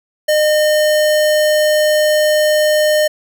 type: tone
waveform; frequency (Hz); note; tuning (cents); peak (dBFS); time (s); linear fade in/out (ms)
square; 609; D#5; -37; -11; 0.28-3.08; 10
effects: none